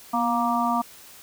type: harmonic tone with a mistuned harmonic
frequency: 235.2 Hz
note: A#3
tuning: 16 cents sharp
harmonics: 1 / 3 / 4 / 5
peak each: -26 / -26 / -26 / -26 dBFS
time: 0.13-0.82 s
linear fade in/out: 10 ms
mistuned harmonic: 1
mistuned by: +41 cents
effects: white hiss -47 dBFS RMS until 1.22 s